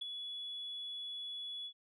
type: tone with ADSR envelope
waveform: sine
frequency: 3400 Hz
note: G#7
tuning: 40 cents sharp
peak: -33 dBFS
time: 0.01-1.73 s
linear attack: 12 ms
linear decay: 8 ms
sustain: -7 dB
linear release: 75 ms
effects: tanh soft clip ceiling -35 dBFS